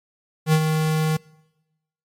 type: tone with ADSR envelope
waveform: square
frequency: 156.7 Hz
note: D#3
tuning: 13 cents sharp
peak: -13 dBFS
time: 0.46-1.17 s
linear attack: 68 ms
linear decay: 68 ms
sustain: -6 dB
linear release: 7 ms
effects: noise-tail reverb RT60 1.0 s tail -24 dB re dry + MP3 64 kbps